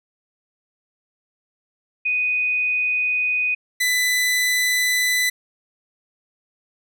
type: tone pair in turn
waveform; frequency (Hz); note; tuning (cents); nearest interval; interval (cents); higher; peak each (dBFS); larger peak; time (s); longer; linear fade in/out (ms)
sine / sawtooth; 2489 / 1996.7; D#7 / B6; 0 / +18; major third; 382; first; -18 / -14; second; 2.05-3.55 / 3.8-5.3; neither; 10
effects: none